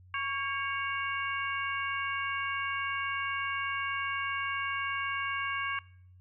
harmonic tone with a mistuned harmonic, 557 Hz, C#5, 8 cents sharp, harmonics 2 / 3 / 4 / 5, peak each -34 / -36 / -37 / -38 dBFS, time 0.14-5.79 s, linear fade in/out 2 ms, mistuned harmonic 3, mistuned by -51 cents, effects noise-tail reverb RT60 0.6 s tail -23 dB re dry + added 91 Hz sine -53 dBFS peak until 6.2 s

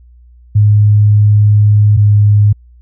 sine tone pair in turn, 104.6 / 103.82 Hz, G#2 / G#2, +13 / 0 cents, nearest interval unison, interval 13 cents, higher first, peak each -4 dBFS, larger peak neither, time 0.55-1.97 / 1.97-2.53 s, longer first, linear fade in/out 10 ms, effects added 60 Hz sine -38 dBFS peak until 2.81 s

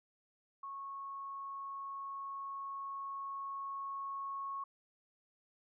sine tone with level ramp, 1100 Hz, C#6, 14 cents flat, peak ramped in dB -42 to -38 dBFS, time 0.63-4.64 s, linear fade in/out 5 ms, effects none

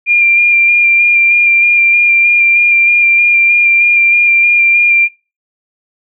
sine tone with vibrato, 2393 Hz, D7, 32 cents sharp, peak -5 dBFS, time 0.06-5.09 s, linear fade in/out 50 ms, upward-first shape square, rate 3.2 Hz, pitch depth 13 cents each way, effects noise-tail reverb RT60 0.3 s tail -24 dB re dry

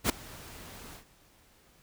pink noise with ADSR envelope, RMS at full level -23 dBFS, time 0.04-1.05 s, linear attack 56 ms, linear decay 5 ms, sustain -24 dB, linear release 110 ms, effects pink hiss -62 dBFS RMS until 1.82 s

